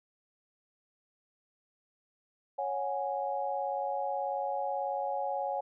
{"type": "chord", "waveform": "sine", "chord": "C# suspended fourth", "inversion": "none", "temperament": "equal with one note detuned", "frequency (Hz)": [554.4, 732.3, 830.6], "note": ["C#5", "F#5", "G#5"], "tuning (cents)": [0, -18, 0], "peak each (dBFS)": [-35, -36, -34], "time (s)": [2.58, 5.61], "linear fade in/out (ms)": 10, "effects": []}